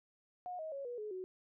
sine tone with pitch steps, 722 / 632.2 / 553.5 / 484.7 / 424.4 / 371.6 Hz, F#5 / D#5 / C#5 / B4 / G#4 / F#4, -43 / +27 / -3 / -32 / +38 / +7 cents, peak -40 dBFS, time 0.46-1.24 s, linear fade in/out 0 ms, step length 130 ms, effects none

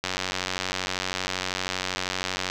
click train, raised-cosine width 0.2 ms, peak -9 dBFS, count 229, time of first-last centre 0.04-2.5 s, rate 92.7 Hz, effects none

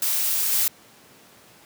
blue noise with level steps, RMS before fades -23 / -21 dBFS, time 0.02-0.68 s, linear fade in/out 2 ms, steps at 0.52 s, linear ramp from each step 5 ms, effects pink hiss -51 dBFS RMS until 1.65 s + high-pass 150 Hz 12 dB/octave

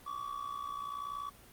triangle tone with amplitude modulation, 1140 Hz, C#6, 48 cents sharp, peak -32 dBFS, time 0.06-1.3 s, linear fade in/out 10 ms, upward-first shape sine, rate 60.6 Hz, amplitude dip 80%, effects pink hiss -57 dBFS RMS until 1.52 s + Opus 32 kbps

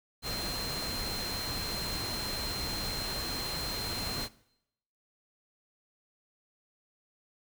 sine tone in noise, 4154 Hz, C8, 13 cents flat, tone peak -36 dBFS, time 0.22-4.29 s, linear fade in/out 50 ms, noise pink, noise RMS -37 dBFS, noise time 0.22-4.29 s, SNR -2 dB, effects noise-tail reverb RT60 0.8 s tail -20 dB re dry

